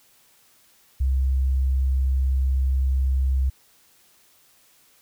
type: tone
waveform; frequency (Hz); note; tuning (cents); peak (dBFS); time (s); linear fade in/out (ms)
sine; 66; C2; +16; -18; 1-3.5; 10
effects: white hiss -58 dBFS RMS until 5.01 s